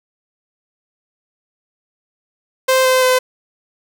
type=tone with pitch steps; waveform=sawtooth; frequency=521 / 515.6 / 510.3 Hz; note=C5 / C5 / C5; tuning=-7 / -26 / -43 cents; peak=-7 dBFS; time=2.68-3.19 s; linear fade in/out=10 ms; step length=170 ms; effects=none